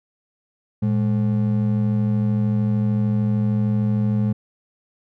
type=ring-modulated tone; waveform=triangle; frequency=160.8 Hz; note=E3; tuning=43 cents flat; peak=-12 dBFS; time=0.82-4.33 s; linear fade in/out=10 ms; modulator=46.6 Hz; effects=none